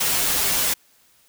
white noise with comb filter, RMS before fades -21 dBFS, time 0-0.74 s, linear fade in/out 10 ms, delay 8.8 ms, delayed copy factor -0.7, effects white hiss -58 dBFS RMS until 1.28 s

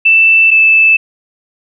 sine tone pair in turn, 2655 / 2631 Hz, E7 / E7, +12 / -4 cents, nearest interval unison, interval 16 cents, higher first, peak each -4 dBFS, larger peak neither, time 0.05-0.51 / 0.51-0.97 s, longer neither, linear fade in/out 10 ms, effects none

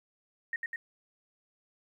sine tone with echo, 1857 Hz, A#6, 7 cents flat, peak -30 dBFS, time 0.53-0.56 s, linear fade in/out 2 ms, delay 100 ms, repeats 2, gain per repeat -2 dB, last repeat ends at 0.76 s, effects 11-bit

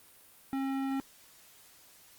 sine tone with tanh clipping, 270 Hz, C#4, 45 cents flat, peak -32 dBFS, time 0.53-1 s, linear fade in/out 0 ms, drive 17 dB, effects white hiss -58 dBFS RMS until 2.18 s + Opus 32 kbps

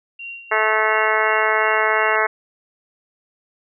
sine tone with tremolo, 2758 Hz, F7, 22 cents flat, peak -29 dBFS, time 0.19-2.16 s, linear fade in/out 5 ms, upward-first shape sine, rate 2.8 Hz, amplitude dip 70%
harmonic tone, 217.1 Hz, A3, 23 cents flat, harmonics 2 / 3 / 4 / 5 / 6 / 7 / 8 / 9 / 10, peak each -24 / -24 / -24 / -24 / -24 / -24 / -24 / -24 / -24 dBFS, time 0.51-2.27 s, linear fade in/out 10 ms
effects none

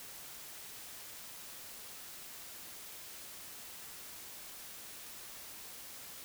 silence, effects white hiss -49 dBFS RMS until 6.24 s

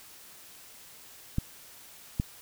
clicks, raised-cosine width 5 ms, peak -14 dBFS, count 2, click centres 1.384 / 2.199 s, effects white hiss -51 dBFS RMS until 2.41 s

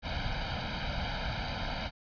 pink noise with comb filter, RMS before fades -34 dBFS, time 0.02-1.91 s, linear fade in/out 50 ms, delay 1.3 ms, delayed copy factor +0.85, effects resampled to 11025 Hz

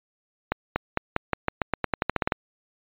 accelerating click train, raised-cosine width 0.5 ms, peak -7 dBFS, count 16, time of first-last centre 0.52-2.322 s, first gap 240 ms, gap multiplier 0.89, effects resampled to 8000 Hz

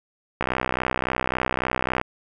click train, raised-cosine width 0.5 ms, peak -7 dBFS, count 103, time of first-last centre 0.41-2.014 s, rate 63.6 Hz, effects none

